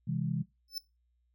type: chord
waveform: sine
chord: C augmented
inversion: none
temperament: just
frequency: 130.81 / 163.52 / 204.4 Hz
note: C3 / E3 / G#3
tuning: 0 / -14 / -27 cents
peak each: -34 / -33 / -37 dBFS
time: 0.07-0.43 s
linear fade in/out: 10 ms
type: tone with exponential growth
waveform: 45% pulse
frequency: 5274 Hz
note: E8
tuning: in tune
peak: -31 dBFS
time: 0.68-0.78 s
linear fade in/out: 2 ms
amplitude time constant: 21 ms
effects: noise-tail reverb RT60 0.2 s tail -18 dB re dry + added 60 Hz sine -70 dBFS peak until 1.34 s